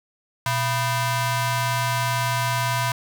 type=ring-modulated tone; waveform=sawtooth; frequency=553 Hz; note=C#5; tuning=4 cents flat; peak=-14 dBFS; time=0.46-2.92 s; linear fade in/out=2 ms; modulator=431 Hz; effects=none